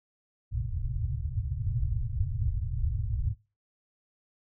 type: low-pass noise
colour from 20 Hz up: white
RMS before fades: -30 dBFS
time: 0.51-3.35 s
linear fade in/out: 50 ms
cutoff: 130 Hz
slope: 96 dB/octave
effects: noise-tail reverb RT60 0.3 s tail -22 dB re dry